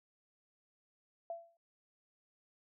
sine tone with exponential decay, 675 Hz, E5, 41 cents sharp, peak -36 dBFS, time 1.3-1.57 s, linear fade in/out 2 ms, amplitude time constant 58 ms, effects none

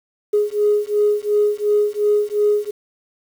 sine beating tone pair, 415.3 / 418.1 Hz, G#4 / G#4, 0 / +12 cents, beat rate 2.8 Hz, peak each -17 dBFS, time 0.33-2.71 s, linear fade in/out 10 ms, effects tanh soft clip ceiling -7 dBFS + 7-bit

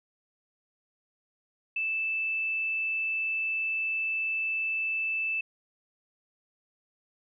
sine tone, 2637 Hz, E7, in tune, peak -27 dBFS, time 1.76-5.41 s, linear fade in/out 5 ms, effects none

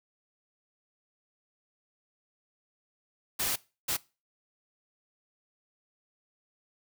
white noise bursts at uneven times, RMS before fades -30 dBFS, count 2, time 3.39-3.56 / 3.88-3.97 s, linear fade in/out 10 ms, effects noise-tail reverb RT60 0.3 s tail -21 dB re dry

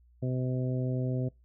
harmonic tone, 127.8 Hz, C3, 40 cents flat, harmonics 1 / 2 / 3 / 4 / 5, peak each -29 / -35 / -39 / -41 / -43 dBFS, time 0.22-1.29 s, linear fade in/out 10 ms, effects noise-tail reverb RT60 0.2 s tail -22 dB re dry + added 60 Hz sine -58 dBFS peak until 1.44 s

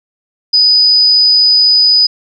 sine tone, 4978 Hz, D#8, in tune, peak -5 dBFS, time 0.53-2.07 s, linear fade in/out 10 ms, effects none

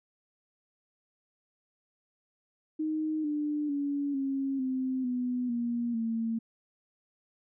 sine tone with pitch steps, 311.1 / 297.4 / 284.3 / 271.8 / 259.8 / 248.4 / 237.4 / 227 Hz, D#4 / D4 / C#4 / C#4 / C4 / B3 / A#3 / A#3, 0 / +22 / +44 / -34 / -12 / +10 / +32 / -46 cents, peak -28 dBFS, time 2.79-6.39 s, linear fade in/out 10 ms, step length 450 ms, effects none

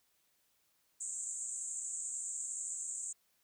pink band-pass noise, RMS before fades -41 dBFS, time 1-3.13 s, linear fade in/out 10 ms, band 7000 to 8300 Hz, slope 96 dB/octave, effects white hiss -75 dBFS RMS until 3.43 s

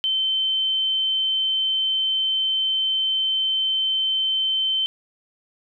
sine tone, 3088 Hz, G7, 27 cents flat, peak -19 dBFS, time 0.04-4.86 s, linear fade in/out 0 ms, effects none

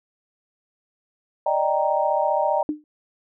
sine chord, Eb major seventh, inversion third, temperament equal, 587.3 / 622.3 / 784 / 932.3 Hz, D5 / Eb5 / G5 / Bb5, 0 / 0 / 0 / 0 cents, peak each -24 dBFS, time 1.46-2.63 s, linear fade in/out 5 ms
sine tone with exponential decay, 301.5 Hz, D4, 46 cents sharp, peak -18 dBFS, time 2.69-2.84 s, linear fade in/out 1 ms, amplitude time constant 31 ms
effects none

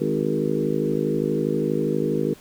harmonic tone with a mistuned harmonic, 52.4 Hz, G#1, 16 cents sharp, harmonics 3 / 4 / 5 / 6 / 7 / 8 / 9, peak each -28 / -28 / -28 / -28 / -28 / -28 / -28 dBFS, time 0-2.34 s, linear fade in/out 10 ms, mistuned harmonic 7, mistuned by +19 cents, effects pink hiss -49 dBFS RMS until 2.4 s

